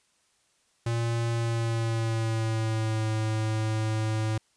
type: tone with pitch glide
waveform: square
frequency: 116.54 to 109.37 Hz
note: A#2 to A2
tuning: 0 to -10 cents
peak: -26 dBFS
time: 0.86-4.38 s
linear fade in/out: 5 ms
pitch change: -110 cents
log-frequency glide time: 1.31-3.08 s
effects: white hiss -68 dBFS RMS until 4.56 s + resampled to 22050 Hz